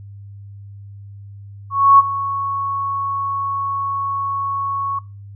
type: tone with ADSR envelope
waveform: sine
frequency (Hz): 1107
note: C#6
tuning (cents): -3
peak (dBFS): -4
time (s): 1.7-4.99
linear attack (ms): 290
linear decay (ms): 25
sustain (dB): -15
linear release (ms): 5
effects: noise-tail reverb RT60 0.3 s tail -22 dB re dry + added 100 Hz sine -34 dBFS peak until 5.35 s